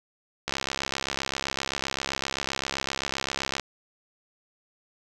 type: click train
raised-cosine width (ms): 0.2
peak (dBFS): -10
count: 212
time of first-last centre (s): 0.48-3.597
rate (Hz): 67.7
effects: none